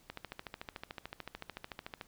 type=click train; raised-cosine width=0.3 ms; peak=-25 dBFS; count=27; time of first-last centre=0.1-2.012 s; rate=13.6 Hz; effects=pink hiss -65 dBFS RMS until 2.07 s